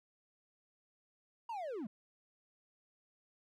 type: linear sweep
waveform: triangle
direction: down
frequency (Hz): 959 to 185.9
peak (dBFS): -37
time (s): 1.49-1.87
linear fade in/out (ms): 5
effects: none